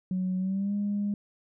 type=tone with pitch glide; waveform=sine; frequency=185 to 204.1 Hz; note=F#3 to G#3; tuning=0 to -30 cents; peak=-25 dBFS; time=0.11-1.14 s; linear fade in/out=2 ms; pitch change=+170 cents; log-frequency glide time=0.38-0.74 s; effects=tanh soft clip ceiling -22 dBFS